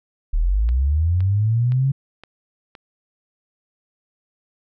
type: linear sweep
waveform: sine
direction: up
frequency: 35.29 to 138.59 Hz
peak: -15 dBFS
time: 0.33-1.92 s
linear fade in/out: 10 ms
type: click train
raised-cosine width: 0.3 ms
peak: -24 dBFS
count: 5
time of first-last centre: 0.69-2.752 s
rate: 1.94 Hz
effects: none